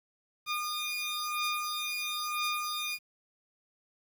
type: beating tone pair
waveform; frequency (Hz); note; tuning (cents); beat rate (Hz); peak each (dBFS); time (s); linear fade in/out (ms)
15% pulse; 1216 / 1217; D#6 / D#6; -40 / -39; 1; -29 / -28; 0.46-2.99; 50
effects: 10-bit